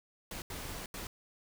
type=noise bursts at uneven times; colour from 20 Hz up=pink; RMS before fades=-42 dBFS; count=3; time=0.31-0.42 / 0.5-0.86 / 0.94-1.07 s; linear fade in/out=2 ms; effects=none